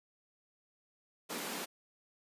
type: high-pass noise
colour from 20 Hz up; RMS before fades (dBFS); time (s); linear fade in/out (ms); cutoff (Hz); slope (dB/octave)
pink; -40; 1.29-1.66; 20; 180; 48
effects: resampled to 32000 Hz